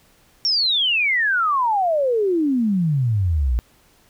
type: exponential sweep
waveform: sine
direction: down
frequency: 5588 to 55.9 Hz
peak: -16 dBFS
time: 0.45-3.59 s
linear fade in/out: 0 ms
effects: pink hiss -56 dBFS RMS until 4.09 s